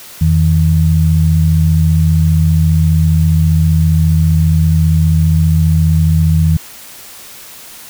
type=tone pair together; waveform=sine; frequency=84.4 / 159.33 Hz; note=E2 / D#3; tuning=+41 / +41 cents; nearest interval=major seventh; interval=1100 cents; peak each=-10 dBFS; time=0.21-6.57 s; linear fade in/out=5 ms; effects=white hiss -34 dBFS RMS until 7.89 s